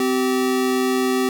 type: tone pair together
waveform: square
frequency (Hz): 257.5 / 384.7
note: C4 / G4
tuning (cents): -28 / -33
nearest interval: perfect fifth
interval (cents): 695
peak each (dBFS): -21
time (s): 0-1.29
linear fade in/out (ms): 2
effects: none